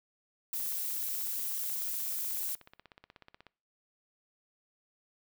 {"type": "noise", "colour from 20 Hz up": "violet", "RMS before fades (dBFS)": -35, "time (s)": [0.53, 2.55], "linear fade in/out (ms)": 2}
{"type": "click train", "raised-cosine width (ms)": 0.3, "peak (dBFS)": -35, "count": 49, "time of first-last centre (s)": [0.54, 3.467], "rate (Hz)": 16.4}
{"effects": ["noise-tail reverb RT60 0.4 s tail -23 dB re dry"]}